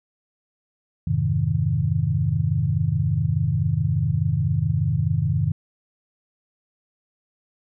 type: chord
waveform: sine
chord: F minor seventh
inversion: none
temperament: equal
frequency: 87.31 / 103.83 / 130.81 / 155.56 Hz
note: F2 / Ab2 / C3 / Eb3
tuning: 0 / 0 / 0 / 0 cents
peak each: -27 / -24 / -24 / -23 dBFS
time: 1.07-5.52 s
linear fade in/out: 5 ms
effects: none